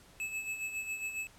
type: tone with tremolo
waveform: square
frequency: 2600 Hz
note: E7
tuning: 24 cents flat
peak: -34 dBFS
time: 0.2-1.27 s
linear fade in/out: 0 ms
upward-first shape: sine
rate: 7.3 Hz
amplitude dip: 60%
effects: pink hiss -59 dBFS RMS until 1.38 s + low-pass 12000 Hz 12 dB/octave